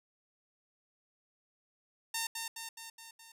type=tone with echo; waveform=5% pulse; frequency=910 Hz; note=A#5; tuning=42 cents flat; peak=-21 dBFS; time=2.14-2.27 s; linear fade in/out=5 ms; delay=210 ms; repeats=5; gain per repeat=-4 dB; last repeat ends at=3.32 s; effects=none